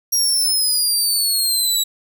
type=exponential sweep; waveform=20% pulse; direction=down; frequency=5670 to 3876 Hz; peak=-10 dBFS; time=0.12-1.84 s; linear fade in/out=10 ms; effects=none